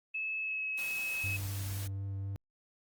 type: tone with pitch glide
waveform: sine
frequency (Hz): 2600 to 2570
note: E7 to E7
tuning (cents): -24 to -45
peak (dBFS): -33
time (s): 0.14-1.37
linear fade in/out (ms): 10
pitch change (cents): -21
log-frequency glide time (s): 0.39-0.65
type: noise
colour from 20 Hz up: white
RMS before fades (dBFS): -45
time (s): 0.77-1.88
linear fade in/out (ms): 20
type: tone with vibrato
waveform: triangle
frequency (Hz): 98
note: G2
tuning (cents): 0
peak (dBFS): -33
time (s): 1.24-2.36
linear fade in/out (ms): 0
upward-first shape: triangle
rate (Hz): 4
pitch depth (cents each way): 12
effects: Opus 24 kbps